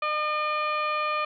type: harmonic tone with a mistuned harmonic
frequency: 606 Hz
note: D#5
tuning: 46 cents flat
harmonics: 1 / 2 / 3 / 4 / 5 / 6 / 7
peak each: -32 / -26 / -40 / -32 / -42 / -46 / -45 dBFS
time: 0.02-1.25 s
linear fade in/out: 5 ms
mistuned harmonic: 6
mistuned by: -82 cents
effects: none